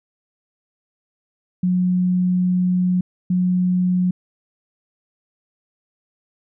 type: tone bursts at uneven times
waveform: sine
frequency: 181.3 Hz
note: F#3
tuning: 35 cents flat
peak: -15 dBFS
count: 2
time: 1.63-3.01 / 3.3-4.11 s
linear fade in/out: 5 ms
effects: none